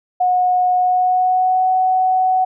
sine tone with pitch glide, 728 to 745.9 Hz, F#5 to F#5, -28 to +14 cents, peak -12 dBFS, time 0.2-2.45 s, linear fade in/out 10 ms, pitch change +42 cents, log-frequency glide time 0.76-1.69 s, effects none

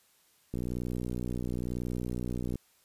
click train, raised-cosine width 3 ms, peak -22 dBFS, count 124, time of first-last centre 0.54-2.556 s, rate 61 Hz, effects white hiss -66 dBFS RMS until 2.84 s + resampled to 32000 Hz

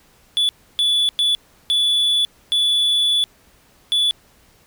triangle tone bursts at uneven times, 3445 Hz, A7, 37 cents flat, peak -13 dBFS, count 6, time 0.37-0.49 / 0.79-1.09 / 1.19-1.35 / 1.7-2.25 / 2.52-3.24 / 3.92-4.11 s, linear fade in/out 0 ms, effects pink hiss -54 dBFS RMS until 4.66 s

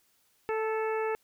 harmonic tone with a mistuned harmonic, 440 Hz, A4, in tune, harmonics 1 / 2 / 3 / 4 / 5 / 6, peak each -29 / -35 / -39 / -41 / -43 / -45 dBFS, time 0.49-1.15 s, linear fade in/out 0 ms, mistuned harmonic 4, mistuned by -21 cents, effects white hiss -69 dBFS RMS until 1.23 s

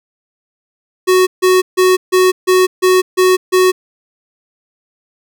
square tone bursts, 370 Hz, F#4, in tune, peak -8 dBFS, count 8, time 1.07-3.72 s, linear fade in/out 20 ms, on 200 ms, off 150 ms, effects none

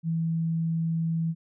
sine tone, 164 Hz, E3, 9 cents flat, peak -24 dBFS, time 0.03-1.35 s, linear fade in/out 50 ms, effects none

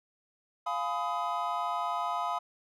triangle chord, F half-diminished seventh, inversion none, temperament just, 698.5 / 838.1 / 1005.8 / 1257.2 Hz, F5 / Ab5 / Cb6 / Eb6, 0 / +16 / +31 / +18 cents, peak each -33 / -36 / -32 / -33 dBFS, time 0.66-2.39 s, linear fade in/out 10 ms, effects none

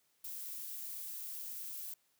violet noise, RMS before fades -44 dBFS, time 0.24-1.94 s, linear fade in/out 5 ms, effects white hiss -75 dBFS RMS until 2.19 s + high-pass 80 Hz 12 dB/octave

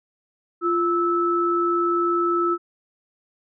sine tone pair together, 346.4 / 1308.6 Hz, F4 / E6, -14 / -13 cents, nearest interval octave + major seventh, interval 2301 cents, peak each -21 dBFS, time 0.61-2.58 s, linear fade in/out 50 ms, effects none

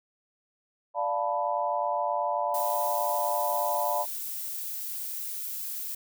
sine chord, B half-diminished seventh, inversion first, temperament equal, 587.3 / 698.5 / 880 / 987.8 Hz, D5 / F5 / A5 / B5, 0 / 0 / 0 / 0 cents, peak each -31 dBFS, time 0.94-4.06 s, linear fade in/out 50 ms
violet noise, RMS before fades -35 dBFS, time 2.54-5.95 s, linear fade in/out 5 ms
effects none

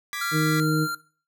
sawtooth chord, G# diminished, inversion second, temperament equal, 1174.7 / 1661.2 / 1975.5 Hz, D6 / G#6 / B6, 0 / 0 / 0 cents, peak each -31 / -32 / -29 dBFS, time 0.13-0.6 s, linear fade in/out 0 ms
square tone, 1385 Hz, F6, 15 cents flat, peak -27 dBFS, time 0.21-0.95 s, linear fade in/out 5 ms
harmonic tone, 155.56 Hz, D#3, in tune, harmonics 1 / 2 / 3, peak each -22 / -25 / -30 dBFS, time 0.31-0.88 s, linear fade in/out 50 ms
effects noise-tail reverb RT60 0.4 s tail -18 dB re dry

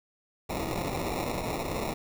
blue noise with sample-and-hold, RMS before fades -32 dBFS, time 0.49-1.94 s, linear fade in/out 10 ms, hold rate 1575 Hz, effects none

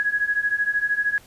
sine beating tone pair, 1661.2 / 1674.2 Hz, G#6 / G#6, 0 / +13 cents, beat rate 13 Hz, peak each -24 / -22 dBFS, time 0-1.18 s, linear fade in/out 0 ms, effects pink hiss -51 dBFS RMS until 1.26 s + resampled to 32000 Hz

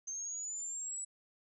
sine linear sweep, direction up, 6272 to 7902 Hz, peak -38 dBFS, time 0.07-1.05 s, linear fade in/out 10 ms, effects none

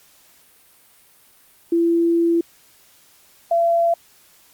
sine tone pair in turn, 337.2 / 677.9 Hz, E4 / E5, +39 / +48 cents, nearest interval octave, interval 1209 cents, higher second, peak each -14 dBFS, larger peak neither, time 1.72-2.41 / 3.51-3.94 s, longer first, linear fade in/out 5 ms, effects white hiss -53 dBFS RMS until 4.53 s + Opus 48 kbps

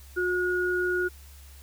sine tone pair together, 360.9 / 1444.9 Hz, F#4 / F#6, -43 / -42 cents, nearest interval 2 octaves, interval 2401 cents, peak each -26 / -27 dBFS, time 0.16-1.09 s, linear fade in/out 20 ms, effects added 69 Hz sine -46 dBFS peak until 1.62 s + white hiss -54 dBFS RMS until 1.62 s

